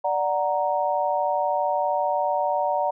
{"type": "chord", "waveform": "sine", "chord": "D augmented", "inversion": "none", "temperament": "equal", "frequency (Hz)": [587.3, 740, 932.3], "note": ["D5", "F#5", "A#5"], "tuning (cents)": [0, 0, 0], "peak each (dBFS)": -25, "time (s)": [0.04, 2.91], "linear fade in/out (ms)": 10, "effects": []}